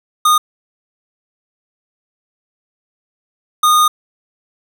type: tone bursts at uneven times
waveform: square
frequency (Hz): 1229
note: D#6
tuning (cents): -22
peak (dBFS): -9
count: 2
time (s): 0.25-0.38 / 3.63-3.88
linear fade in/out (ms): 5
effects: none